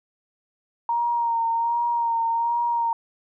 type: tone with vibrato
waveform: sine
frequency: 932.3 Hz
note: A#5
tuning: in tune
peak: -20 dBFS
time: 0.89-2.93 s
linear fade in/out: 2 ms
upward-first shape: sine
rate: 1.3 Hz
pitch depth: 30 cents each way
effects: none